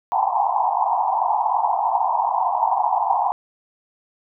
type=band-pass noise; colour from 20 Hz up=white; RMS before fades=-20 dBFS; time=0.12-3.32 s; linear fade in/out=0 ms; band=710 to 1000 Hz; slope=96 dB/octave; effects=none